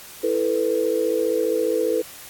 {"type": "chord", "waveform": "sine", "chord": "E suspended fourth", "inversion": "none", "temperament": "just", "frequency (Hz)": [329.6, 439.5, 494.4], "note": ["E4", "A4", "B4"], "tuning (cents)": [0, -2, 2], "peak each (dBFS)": [-26, -22, -22], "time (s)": [0.23, 2.02], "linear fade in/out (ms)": 10, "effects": ["white hiss -41 dBFS RMS until 2.29 s", "AAC 64 kbps"]}